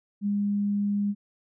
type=tone; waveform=sine; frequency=203.5 Hz; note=G#3; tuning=35 cents flat; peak=-23 dBFS; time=0.21-1.15 s; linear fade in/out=50 ms; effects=none